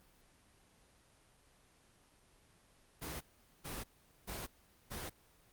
pink noise bursts, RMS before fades -43 dBFS, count 4, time 3.01-5.1 s, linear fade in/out 20 ms, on 200 ms, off 430 ms, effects pink hiss -67 dBFS RMS until 5.52 s + Opus 24 kbps

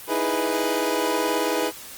25% pulse chord, E major seventh, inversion third, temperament equal, 311.1 / 329.6 / 415.3 / 493.9 Hz, D#4 / E4 / G#4 / B4, 0 / 0 / 0 / 0 cents, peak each -25 / -25 / -23 / -22 dBFS, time 0.07-1.72 s, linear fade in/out 50 ms, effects white hiss -40 dBFS RMS until 1.97 s + Opus 32 kbps

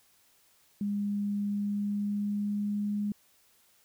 sine tone with pitch glide, 203.7 to 206.3 Hz, G#3 to G#3, -33 to -11 cents, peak -28 dBFS, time 0.81-3.12 s, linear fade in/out 2 ms, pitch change +22 cents, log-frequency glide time 1.46-2.97 s, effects white hiss -65 dBFS RMS until 3.84 s

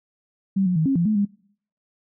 sine tone with pitch steps, 193.3 / 180.9 / 158.2 / 270.7 / 171.3 / 214.7 / 202.7 Hz, G3 / F#3 / D#3 / C#4 / F3 / A3 / G#3, -24 / -39 / +29 / -41 / -33 / -42 / -42 cents, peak -17 dBFS, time 0.56-1.253 s, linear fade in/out 10 ms, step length 99 ms, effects noise-tail reverb RT60 0.6 s tail -23 dB re dry

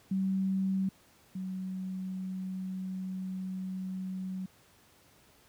sine tone pair in turn, 191.3 / 187.36 Hz, G3 / F#3, -42 / +22 cents, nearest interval unison, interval 36 cents, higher first, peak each -27 / -34 dBFS, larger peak first, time 0.11-0.89 / 1.35-4.46 s, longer second, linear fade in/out 5 ms, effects pink hiss -62 dBFS RMS until 5.48 s + high-pass 60 Hz 12 dB/octave

